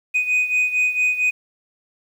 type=beating tone pair; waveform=sine; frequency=2492 / 2496.4 Hz; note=D#7 / D#7; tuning=+2 / +5 cents; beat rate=4.4 Hz; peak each=-16 / -20 dBFS; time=0.14-1.31 s; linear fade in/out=20 ms; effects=tanh soft clip ceiling -14 dBFS + 8-bit